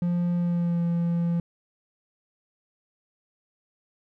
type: tone with pitch glide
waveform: triangle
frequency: 174.61 to 170.62 Hz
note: F3 to F3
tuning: 0 to -40 cents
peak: -20 dBFS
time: 0.02-1.4 s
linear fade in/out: 2 ms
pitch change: -40 cents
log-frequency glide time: 0.36-0.83 s
effects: none